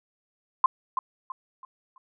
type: tone with echo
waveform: sine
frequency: 1046.5 Hz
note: C6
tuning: in tune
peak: -14 dBFS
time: 0.64-0.66 s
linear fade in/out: 2 ms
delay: 330 ms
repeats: 4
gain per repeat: -9 dB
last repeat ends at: 1.98 s
effects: none